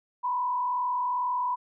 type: tone with frequency modulation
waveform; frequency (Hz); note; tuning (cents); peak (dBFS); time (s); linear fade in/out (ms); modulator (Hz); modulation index
sine; 989; B5; +2; -25; 0.23-1.56; 20; 42.3; 0.64
effects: none